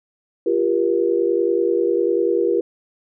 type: tone cluster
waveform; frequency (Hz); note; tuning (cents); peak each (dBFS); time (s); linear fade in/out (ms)
sine; 345.1 / 395.3 / 476.7; F4 / G4 / A#4; -21 / +15 / +39; -20; 0.46-2.61; 5
effects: none